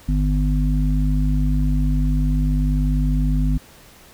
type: harmonic tone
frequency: 50.2 Hz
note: G1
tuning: 42 cents sharp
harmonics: 1 / 3 / 5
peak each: -17 / -22 / -24 dBFS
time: 0.08-3.58 s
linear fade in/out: 10 ms
effects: pink hiss -47 dBFS RMS until 4.13 s